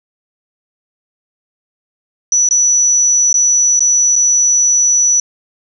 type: tone with dropouts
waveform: sine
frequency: 5920 Hz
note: F#8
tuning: in tune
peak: -8 dBFS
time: 2.32-5.2 s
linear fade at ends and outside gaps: 2 ms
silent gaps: 2.489-2.509 / 3.329-3.341 / 3.794-3.805 / 4.157-4.161 s
effects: none